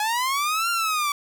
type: linear two-way sweep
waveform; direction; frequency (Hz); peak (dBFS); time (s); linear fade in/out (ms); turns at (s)
sawtooth; up then down; 832 to 1396.9 to 1142; -18; 0-1.12; 2; 0.7
effects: none